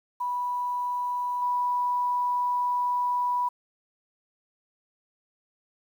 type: tone with level steps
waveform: sine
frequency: 982 Hz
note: B5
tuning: 10 cents flat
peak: -26 / -23 dBFS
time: 0.2-3.49 s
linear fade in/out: 10 ms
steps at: 1.42 s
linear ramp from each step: 2 ms
effects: 9-bit